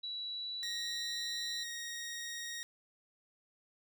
sine tone with pitch glide, 3926 to 3985 Hz, B7 to B7, -11 to +15 cents, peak -38 dBFS, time 0.03-1.64 s, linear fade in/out 10 ms, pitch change +26 cents, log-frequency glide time 0.3-1.21 s
15% pulse tone, 1876 Hz, A#6, 11 cents sharp, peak -34 dBFS, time 0.63-2.63 s, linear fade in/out 0 ms
effects none

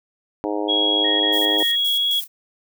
harmonic tone, 103.83 Hz, G#2, in tune, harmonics 3 / 4 / 5 / 6 / 7 / 8 / 9, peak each -25 / -27 / -29 / -31 / -32 / -33 / -34 dBFS, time 0.44-1.63 s, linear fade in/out 0 ms
sine tone with pitch glide, 3313 to 3332 Hz, G#7 to G#7, -5 to +5 cents, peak -17 dBFS, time 0.68-2.21 s, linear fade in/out 20 ms, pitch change +10 cents, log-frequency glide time 1.48-2.09 s
sine tone bursts, 1864.7 Hz, A#6, in tune, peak -27 dBFS, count 4, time 1.04-1.758 s, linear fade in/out 10 ms, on 160 ms, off 26 ms
violet noise with tremolo, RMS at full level -31 dBFS, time 1.32-2.28 s, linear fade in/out 20 ms, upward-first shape square, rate 3.8 Hz, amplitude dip 70%
effects none

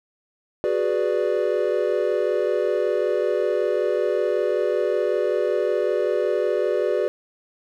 triangle chord, G# half-diminished seventh, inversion third, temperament equal, 370 / 415.3 / 493.9 / 587.3 Hz, F#4 / G#4 / B4 / D5, 0 / 0 / 0 / 0 cents, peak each -23 dBFS, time 0.64-7.08 s, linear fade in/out 0 ms, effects none

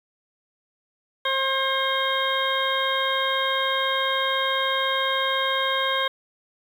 harmonic tone, 534 Hz, C5, 35 cents sharp, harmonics 1 / 2 / 3 / 4 / 6 / 7, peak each -28 / -26 / -28 / -31 / -28 / -30 dBFS, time 1.25-6.08 s, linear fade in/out 5 ms, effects 8-bit

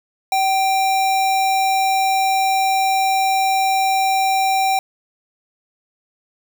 sine tone with sample-and-hold, 770 Hz, G5, 31 cents flat, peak -14 dBFS, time 0.32-4.79 s, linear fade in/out 2 ms, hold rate 3150 Hz, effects none

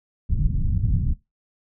pink low-pass noise, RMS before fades -21 dBFS, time 0.29-1.14 s, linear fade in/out 10 ms, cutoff 160 Hz, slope 24 dB/octave, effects noise-tail reverb RT60 0.2 s tail -19 dB re dry

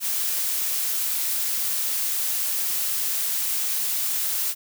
blue noise, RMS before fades -25 dBFS, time 0-4.55 s, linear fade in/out 50 ms, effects none

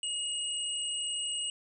sine tone pair together, 2874 / 8084 Hz, F7 / B8, +49 / +39 cents, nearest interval octave + tritone, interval 1790 cents, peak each -33 / -36 dBFS, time 0.03-1.5 s, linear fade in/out 2 ms, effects none

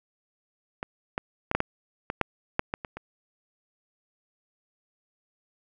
clicks, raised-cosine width 0.5 ms, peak -17 / -13 / -11 / -7 / -9 / -14 / -7 / -7 / -13 / -20 / -22 dBFS, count 11, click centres 0.829 / 1.179 / 1.514 / 1.55 / 1.604 / 2.101 / 2.213 / 2.594 / 2.739 / 2.848 / 2.97 s, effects none

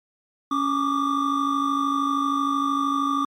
triangle tone cluster, 279 / 1152 / 1205 Hz, C#4 / D6 / D6, +11 / -34 / +44 cents, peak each -23 dBFS, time 0.51-3.25 s, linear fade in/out 5 ms, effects MP3 64 kbps

